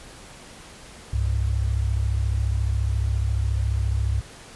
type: tone pair together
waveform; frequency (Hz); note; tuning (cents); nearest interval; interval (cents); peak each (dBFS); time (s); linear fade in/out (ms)
sine; 66.4 / 100.76; C2 / G2; +26 / +48; perfect fifth; 722; -22 / -24; 1.13-4.21; 5
effects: pink hiss -44 dBFS RMS until 4.55 s + resampled to 24000 Hz